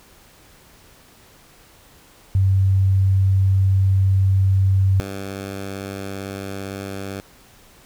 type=tone pair in turn; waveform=sine / 10% pulse; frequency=96.1 / 97.78 Hz; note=G2 / G2; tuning=-34 / -4 cents; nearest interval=unison; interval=30 cents; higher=second; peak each=-13 / -20 dBFS; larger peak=first; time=2.35-5 / 5-7.2 s; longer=first; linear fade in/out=0 ms; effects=pink hiss -50 dBFS RMS until 7.85 s